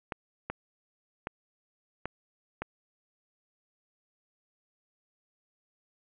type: clicks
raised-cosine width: 0.5 ms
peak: -18 dBFS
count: 5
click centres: 0.122 / 0.5 / 1.271 / 2.056 / 2.62 s
effects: resampled to 8000 Hz + 8-bit